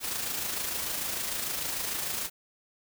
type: noise with amplitude modulation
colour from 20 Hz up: white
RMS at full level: -31 dBFS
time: 0-2.3 s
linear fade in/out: 50 ms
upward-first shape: sine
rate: 26.7 Hz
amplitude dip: 40%
effects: none